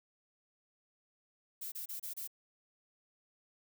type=noise bursts; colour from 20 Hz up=violet; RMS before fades=-42 dBFS; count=5; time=1.61-2.276 s; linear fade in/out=10 ms; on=110 ms; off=29 ms; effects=none